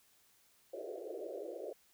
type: band-pass noise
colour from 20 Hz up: white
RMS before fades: -44 dBFS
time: 0.73-1.73 s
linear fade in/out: 5 ms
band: 330 to 660 Hz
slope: 96 dB/octave
effects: white hiss -69 dBFS RMS until 1.93 s